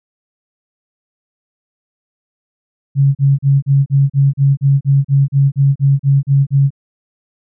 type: tone bursts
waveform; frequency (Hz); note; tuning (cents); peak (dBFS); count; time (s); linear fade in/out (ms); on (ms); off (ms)
sine; 138.59; C#3; 0; -7; 16; 2.95-6.705; 50; 200; 37
effects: none